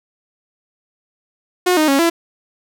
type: tone with pitch steps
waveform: sawtooth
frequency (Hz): 361.4 / 309.4 / 275.4 / 336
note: F#4 / D#4 / C#4 / E4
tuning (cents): -41 / -10 / -11 / +33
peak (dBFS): -8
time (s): 1.66-2.1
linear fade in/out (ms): 10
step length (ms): 110
effects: none